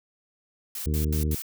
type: noise bursts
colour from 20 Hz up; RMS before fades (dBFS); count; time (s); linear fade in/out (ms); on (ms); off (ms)
blue; -34; 4; 0.75-1.421; 2; 110; 77
type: harmonic tone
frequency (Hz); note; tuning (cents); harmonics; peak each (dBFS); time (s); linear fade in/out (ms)
76.3; D#2; -33; 1 / 2 / 3 / 4 / 5 / 6; -24 / -30 / -34 / -36 / -38 / -40; 0.86-1.35; 5
effects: none